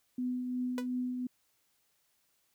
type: tone with tremolo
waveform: sine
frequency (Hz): 250.3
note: B3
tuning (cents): +23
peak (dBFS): -30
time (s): 0.18-1.27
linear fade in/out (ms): 5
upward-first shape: triangle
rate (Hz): 2.8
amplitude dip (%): 40
type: tone with exponential decay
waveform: sawtooth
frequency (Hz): 493.9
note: B4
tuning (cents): 0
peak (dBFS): -29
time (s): 0.78-0.87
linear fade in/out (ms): 1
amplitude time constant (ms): 19
effects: white hiss -74 dBFS RMS until 2.54 s